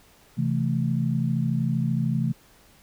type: chord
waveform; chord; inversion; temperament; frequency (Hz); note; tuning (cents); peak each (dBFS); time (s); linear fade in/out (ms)
sine; A minor; first; just; 132 / 165 / 220; C3 / E3 / A3; +16 / +2 / 0; -25 / -26 / -27; 0.37-2.33; 20
effects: pink hiss -56 dBFS RMS until 2.82 s